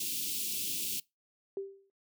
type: band-stop noise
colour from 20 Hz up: white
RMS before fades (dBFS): -35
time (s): 0-1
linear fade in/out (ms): 5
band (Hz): 380 to 2600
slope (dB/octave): 48
type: tone with exponential decay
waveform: sine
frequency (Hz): 392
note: G4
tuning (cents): 0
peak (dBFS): -31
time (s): 1.57-1.9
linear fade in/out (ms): 1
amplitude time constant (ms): 70
effects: noise-tail reverb RT60 0.2 s tail -23 dB re dry + high-pass 150 Hz 12 dB/octave